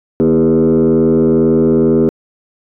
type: tone with frequency modulation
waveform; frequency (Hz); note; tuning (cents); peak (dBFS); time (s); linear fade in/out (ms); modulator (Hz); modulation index
sine; 320; D#4; +49; -6; 0.2-2.09; 0; 82.1; 1.7
effects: tanh soft clip ceiling -5 dBFS